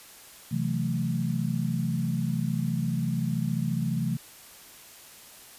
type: chord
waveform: sine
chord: F# half-diminished seventh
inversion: second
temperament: equal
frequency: 130.81 / 164.81 / 185 / 220 Hz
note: C3 / E3 / F#3 / A3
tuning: 0 / 0 / 0 / 0 cents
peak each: -30 / -29 / -34 / -31 dBFS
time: 0.51-4.17 s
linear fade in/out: 10 ms
effects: white hiss -49 dBFS RMS until 5.58 s + resampled to 32000 Hz